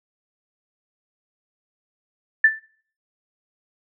sine tone with exponential decay, 1764 Hz, A6, 4 cents sharp, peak -7 dBFS, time 2.44-2.59 s, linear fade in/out 5 ms, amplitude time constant 31 ms, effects noise-tail reverb RT60 0.5 s tail -20 dB re dry

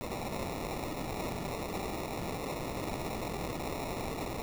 violet noise with sample-and-hold, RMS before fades -37 dBFS, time 0.01-4.42 s, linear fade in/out 0 ms, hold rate 1575 Hz, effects none

